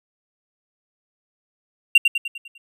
triangle tone with echo, 2765 Hz, F7, 18 cents flat, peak -5 dBFS, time 1.95-1.98 s, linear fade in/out 5 ms, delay 100 ms, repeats 6, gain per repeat -6 dB, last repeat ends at 2.58 s, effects none

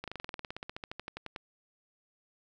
slowing click train, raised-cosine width 0.3 ms, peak -23 dBFS, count 22, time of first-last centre 0.04-1.362 s, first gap 37 ms, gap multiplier 1.05, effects none

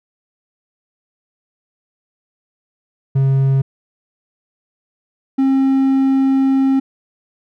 triangle tone pair in turn, 135.2 / 268.3 Hz, C#3 / C4, -43 / +44 cents, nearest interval octave, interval 1187 cents, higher second, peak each -9 dBFS, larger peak neither, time 3.15-3.62 / 5.38-6.8 s, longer second, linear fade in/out 10 ms, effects none

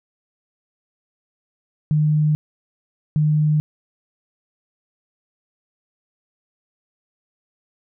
sine tone pair in turn, 152 / 152 Hz, D#3 / D#3, -40 / -40 cents, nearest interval unison, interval 0 cents, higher neither, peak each -14 dBFS, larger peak neither, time 1.91-2.35 / 3.16-3.6 s, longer neither, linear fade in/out 0 ms, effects none

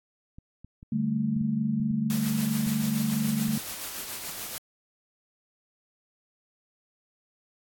clicks, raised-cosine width 5 ms, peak -33 dBFS, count 9, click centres 0.385 / 0.646 / 0.829 / 1.365 / 1.413 / 1.8 / 1.911 / 2.668 / 3.485 s
sine chord, D suspended fourth, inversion none, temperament just, 146.83 / 195.78 / 220.2 Hz, D3 / G3 / A3, 0 / -2 / +2 cents, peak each -31 / -31 / -26 dBFS, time 0.92-3.58 s, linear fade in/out 5 ms
white noise with tremolo, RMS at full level -35 dBFS, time 2.1-4.58 s, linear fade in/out 0 ms, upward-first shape sine, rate 7 Hz, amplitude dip 35%
effects AAC 64 kbps

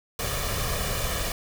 pink noise with comb filter, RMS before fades -28 dBFS, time 0.19-1.32 s, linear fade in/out 2 ms, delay 1.7 ms, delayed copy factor +0.6, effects none

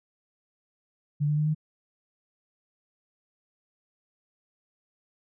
sine tone with pitch steps, 146.7 / 149.18 / 151.7 / 154.26 Hz, D3 / D3 / D#3 / D#3, -2 / +27 / -44 / -15 cents, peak -22 dBFS, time 1.2-1.548 s, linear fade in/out 20 ms, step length 87 ms, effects none

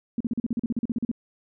sine tone bursts, 233.1 Hz, A#3, in tune, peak -22 dBFS, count 15, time 0.18-1.115 s, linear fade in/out 2 ms, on 25 ms, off 40 ms, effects none

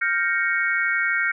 sine chord, G half-diminished seventh, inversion third, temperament equal, 1396.9 / 1568 / 1864.7 / 2217 Hz, F6 / G6 / Bb6 / Db7, 0 / 0 / 0 / 0 cents, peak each -25 dBFS, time 0.01-1.32 s, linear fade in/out 10 ms, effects none

